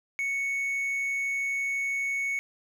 triangle tone, 2217 Hz, C#7, in tune, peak -25 dBFS, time 0.19-2.39 s, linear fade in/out 0 ms, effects none

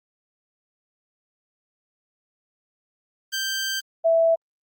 15% pulse / sine tone pair in turn, 1568 / 659.3 Hz, G6 / E5, 0 / 0 cents, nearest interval octave + minor third, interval 1500 cents, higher first, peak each -18 / -15 dBFS, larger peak second, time 3.32-3.81 / 4.04-4.36 s, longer first, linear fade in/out 20 ms, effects Opus 32 kbps

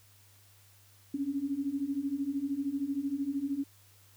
sine beating tone pair, 270.2 / 283.2 Hz, C#4 / C#4, -44 / +37 cents, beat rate 13 Hz, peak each -35 / -32 dBFS, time 1.14-3.64 s, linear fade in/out 5 ms, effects added 99 Hz sine -61 dBFS peak until 4.16 s + white hiss -62 dBFS RMS until 4.16 s

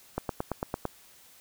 click train, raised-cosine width 1 ms, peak -15 dBFS, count 7, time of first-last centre 0.18-0.853 s, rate 8.91 Hz, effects white hiss -56 dBFS RMS until 1.4 s

